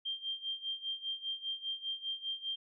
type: tone with tremolo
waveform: sine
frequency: 3175 Hz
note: G7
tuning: 21 cents sharp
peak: -33 dBFS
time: 0.05-2.56 s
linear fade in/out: 10 ms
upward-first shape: sine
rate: 5 Hz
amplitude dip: 85%
effects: none